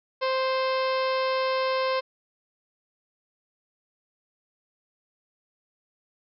harmonic tone, 523.3 Hz, C5, in tune, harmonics 1 / 2 / 3 / 4 / 5 / 6 / 7 / 8 / 9 / 10, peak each -25 / -28 / -37 / -37 / -38 / -41 / -43 / -40 / -44 / -43 dBFS, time 0.21-2.01 s, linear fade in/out 20 ms, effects none

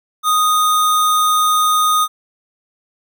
sine tone with sample-and-hold, 1244.5 Hz, D#6, in tune, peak -11 dBFS, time 0.23-2.08 s, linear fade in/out 50 ms, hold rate 4900 Hz, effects none

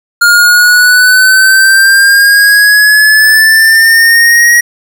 square exponential sweep, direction up, 1413 to 1903 Hz, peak -3 dBFS, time 0.21-4.61 s, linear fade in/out 10 ms, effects 7-bit

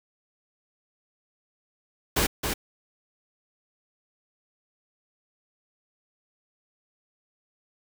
pink noise with echo, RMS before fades -23 dBFS, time 2.16-2.27 s, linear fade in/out 10 ms, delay 270 ms, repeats 1, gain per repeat -5 dB, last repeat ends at 2.54 s, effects none

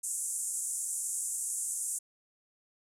white band-pass noise, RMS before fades -35 dBFS, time 0.03-1.99 s, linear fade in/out 10 ms, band 7100 to 10000 Hz, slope 48 dB/octave, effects none

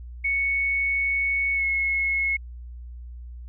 sine tone with pitch glide, 2217 to 2179 Hz, C#7 to C#7, 0 to -30 cents, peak -21 dBFS, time 0.24-2.37 s, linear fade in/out 10 ms, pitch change -30 cents, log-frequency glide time 1.54-1.64 s, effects added 60 Hz sine -36 dBFS peak until 3.48 s

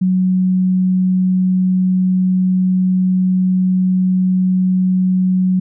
sine tone, 185 Hz, F#3, in tune, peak -11 dBFS, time 0.01-5.6 s, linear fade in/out 10 ms, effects none

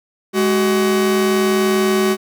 45% pulse tone pair together, 208.8 / 377 Hz, G#3 / F#4, +10 / +32 cents, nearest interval minor seventh, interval 1022 cents, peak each -18 / -15 dBFS, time 0.33-2.17 s, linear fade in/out 50 ms, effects none

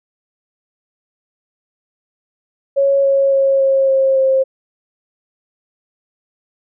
sine tone with pitch steps, 553 / 548.5 / 544.1 / 539.7 / 535.4 / 531.1 Hz, C#5 / C#5 / C#5 / C#5 / C5 / C5, -4 / -18 / -32 / -46 / +40 / +26 cents, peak -10 dBFS, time 2.76-4.44 s, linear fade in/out 20 ms, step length 280 ms, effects none

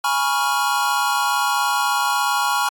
square chord, C# dominant seventh, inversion second, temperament equal with one note detuned, 830.6 / 971.9 / 1108.7 / 1396.9 Hz, G#5 / B5 / C#6 / E#6, 0 / -28 / 0 / 0 cents, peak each -24 dBFS, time 0.04-2.69 s, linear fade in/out 5 ms, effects AAC 64 kbps

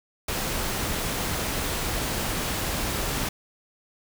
pink noise, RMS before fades -28 dBFS, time 0.28-3.29 s, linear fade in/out 5 ms, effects none

